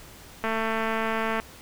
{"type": "click train", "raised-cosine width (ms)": 0.5, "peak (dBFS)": -13, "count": 215, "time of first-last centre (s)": [0.44, 1.4], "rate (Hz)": 223, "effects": ["pink hiss -47 dBFS RMS until 1.61 s"]}